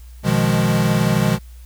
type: chord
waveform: square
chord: F half-diminished seventh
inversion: second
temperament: equal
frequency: 123.47 / 155.56 / 174.61 / 207.7 Hz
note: Cb3 / Eb3 / F3 / Ab3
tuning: 0 / 0 / 0 / 0 cents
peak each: -21 dBFS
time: 0.23-1.39 s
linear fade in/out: 50 ms
effects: added 60 Hz sine -36 dBFS peak until 1.65 s + white hiss -53 dBFS RMS until 1.65 s